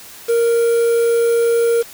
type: tone with quantisation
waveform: triangle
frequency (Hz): 466.2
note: A#4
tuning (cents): 0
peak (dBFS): -10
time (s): 0.28-1.83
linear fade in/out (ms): 20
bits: 5
effects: white hiss -38 dBFS RMS until 1.93 s